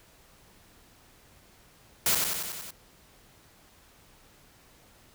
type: noise with echo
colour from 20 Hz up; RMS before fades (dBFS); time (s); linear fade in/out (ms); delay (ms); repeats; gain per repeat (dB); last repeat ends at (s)
white; -24; 2.06-2.15; 2; 93; 6; -3; 2.708
effects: pink hiss -58 dBFS RMS until 5.14 s